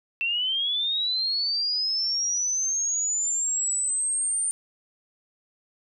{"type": "linear sweep", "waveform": "sine", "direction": "up", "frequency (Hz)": [2670, 9010], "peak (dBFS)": -23, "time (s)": [0.21, 4.51], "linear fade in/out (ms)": 0, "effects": []}